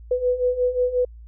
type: beating tone pair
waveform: sine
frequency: 493.9 / 499.5 Hz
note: B4 / B4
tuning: 0 / +20 cents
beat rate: 5.6 Hz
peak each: -24 / -20 dBFS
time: 0.11-1.05 s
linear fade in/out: 5 ms
effects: added 57 Hz sine -39 dBFS peak until 1.27 s